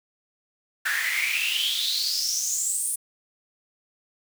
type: noise with high-pass filter sweep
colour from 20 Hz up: pink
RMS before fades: -26 dBFS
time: 0.85-2.96 s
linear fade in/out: 10 ms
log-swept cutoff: 1600 to 9700 Hz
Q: 9
effects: none